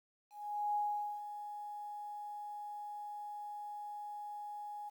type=tone with ADSR envelope; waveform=sine; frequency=830.6 Hz; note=G#5; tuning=in tune; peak=-31 dBFS; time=0.3-4.9 s; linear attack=450 ms; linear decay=450 ms; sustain=-11 dB; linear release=16 ms; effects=11-bit